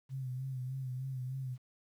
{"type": "tone with vibrato", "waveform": "sine", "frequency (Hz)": 130.2, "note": "C3", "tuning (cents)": -8, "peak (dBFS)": -36, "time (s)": [0.09, 1.58], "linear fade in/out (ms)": 50, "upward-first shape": "sine", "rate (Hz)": 3.3, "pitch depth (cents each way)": 53, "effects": ["11-bit"]}